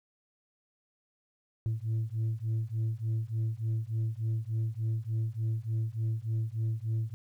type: beating tone pair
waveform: sine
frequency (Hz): 110 / 113.4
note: A2 / A#2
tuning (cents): 0 / -47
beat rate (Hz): 3.4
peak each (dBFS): -30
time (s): 1.66-7.14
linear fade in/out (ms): 0
effects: tanh soft clip ceiling -26 dBFS + 11-bit